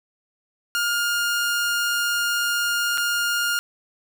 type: tone with dropouts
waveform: sawtooth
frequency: 1414 Hz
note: F6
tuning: 21 cents sharp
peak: -17 dBFS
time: 0.75-3.59 s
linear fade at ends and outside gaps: 0 ms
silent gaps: 2.975-2.98 s
effects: none